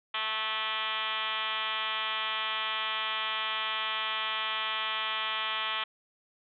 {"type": "tone with frequency modulation", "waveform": "sine", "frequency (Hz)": 2177, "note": "C#7", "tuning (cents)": -32, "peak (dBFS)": -29, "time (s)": [0.14, 5.84], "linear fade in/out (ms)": 5, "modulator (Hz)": 217, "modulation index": 5.9, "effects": []}